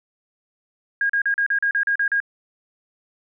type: tone bursts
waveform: sine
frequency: 1629 Hz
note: G#6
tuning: 34 cents flat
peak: -17 dBFS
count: 10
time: 1.01-2.202 s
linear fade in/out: 2 ms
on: 85 ms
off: 38 ms
effects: none